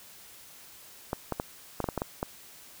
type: clicks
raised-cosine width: 1 ms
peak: -15 dBFS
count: 9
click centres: 1.131 / 1.323 / 1.399 / 1.803 / 1.842 / 1.888 / 1.977 / 2.019 / 2.229 s
effects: white hiss -51 dBFS RMS until 2.8 s